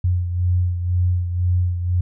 sine beating tone pair, 89 / 91 Hz, F2 / F#2, +33 / -28 cents, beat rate 2 Hz, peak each -17 / -25 dBFS, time 0.04-2.01 s, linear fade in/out 5 ms, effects none

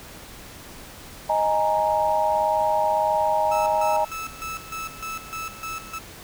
sine chord, D# suspended fourth, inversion none, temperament equal, 622.3 / 830.6 / 932.3 Hz, D#5 / G#5 / A#5, 0 / 0 / 0 cents, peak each -23 dBFS, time 1.29-4.05 s, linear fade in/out 10 ms
30% pulse tone with tremolo, 1309 Hz, E6, 13 cents flat, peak -27 dBFS, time 3.51-5.99 s, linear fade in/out 10 ms, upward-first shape square, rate 3.3 Hz, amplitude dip 75%
effects pink hiss -42 dBFS RMS until 6.23 s

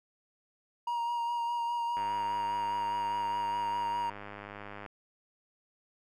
triangle tone with vibrato, 944 Hz, A#5, 22 cents sharp, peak -28 dBFS, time 0.87-4.1 s, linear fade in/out 5 ms, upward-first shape sine, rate 4.9 Hz, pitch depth 18 cents each way
click train, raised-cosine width 0.5 ms, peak -28 dBFS, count 296, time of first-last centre 1.97-4.862 s, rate 102 Hz
effects none

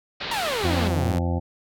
white low-pass noise, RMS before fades -31 dBFS, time 0.2-0.88 s, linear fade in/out 10 ms, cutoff 4400 Hz, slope 48 dB/octave
sawtooth exponential sweep, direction down, 976 to 82.41 Hz, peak -21 dBFS, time 0.31-1.19 s, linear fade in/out 5 ms
harmonic tone, 86.5 Hz, F2, 16 cents flat, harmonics 1 / 2 / 3 / 4 / 6 / 7 / 8 / 9 / 10, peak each -23 / -29 / -31 / -34 / -34 / -39 / -40 / -36 / -40 dBFS, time 0.63-1.4 s, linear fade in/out 20 ms
effects none

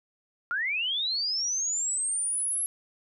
sine linear sweep, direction up, 1362 to 11240 Hz, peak -26 dBFS, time 0.51-2.66 s, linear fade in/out 0 ms, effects none

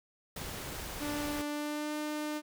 pink noise, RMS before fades -41 dBFS, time 0.36-1.42 s, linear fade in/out 5 ms
sawtooth tone with pitch glide, 293.7 to 301.4 Hz, D4 to D4, 0 to +45 cents, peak -30 dBFS, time 0.99-2.42 s, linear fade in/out 50 ms, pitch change +45 cents, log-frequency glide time 1.43-1.95 s
effects none

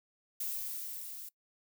violet noise with level ramp, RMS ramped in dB -36 to -46 dBFS, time 0.4-1.29 s, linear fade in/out 5 ms, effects noise-tail reverb RT60 0.1 s tail -22 dB re dry

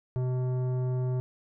sine tone with tanh clipping, 126.9 Hz, B2, 47 cents sharp, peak -28 dBFS, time 0.16-1.2 s, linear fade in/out 0 ms, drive 13 dB, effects none

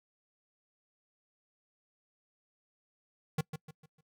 square tone with echo, 155.56 Hz, D#3, in tune, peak -28 dBFS, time 3.38-3.41 s, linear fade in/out 5 ms, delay 150 ms, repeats 4, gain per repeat -9 dB, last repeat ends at 4.01 s, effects noise-tail reverb RT60 0.1 s tail -24 dB re dry

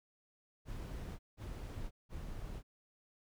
brown noise bursts, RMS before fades -44 dBFS, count 3, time 0.65-2.63 s, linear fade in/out 50 ms, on 540 ms, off 180 ms, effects none

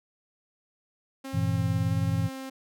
sawtooth tone with vibrato, 266.9 Hz, C4, 35 cents sharp, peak -32 dBFS, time 1.24-2.5 s, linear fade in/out 10 ms, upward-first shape square, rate 1.5 Hz, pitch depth 10 cents each way
sine chord, E diminished, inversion first, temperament equal, 98 / 116.54 / 164.81 Hz, G2 / Bb2 / E3, 0 / 0 / 0 cents, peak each -28 dBFS, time 1.33-2.29 s, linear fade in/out 20 ms
effects none

